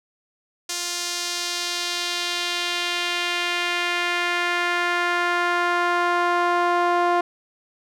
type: tone with band-pass filter sweep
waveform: sawtooth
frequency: 350.3 Hz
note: F4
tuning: 5 cents sharp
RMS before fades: -23 dBFS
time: 0.69-7.21 s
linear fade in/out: 5 ms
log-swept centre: 6200 to 860 Hz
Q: 1.4
effects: none